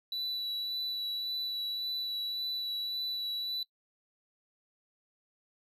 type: tone with vibrato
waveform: triangle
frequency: 3951 Hz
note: B7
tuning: in tune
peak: -32 dBFS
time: 0.12-3.63 s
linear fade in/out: 2 ms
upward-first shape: sine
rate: 1.8 Hz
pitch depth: 12 cents each way
effects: noise-tail reverb RT60 0.1 s tail -20 dB re dry